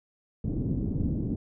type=low-pass noise; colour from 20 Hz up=white; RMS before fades=-29 dBFS; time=0.44-1.36 s; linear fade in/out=5 ms; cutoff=270 Hz; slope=24 dB/octave; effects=none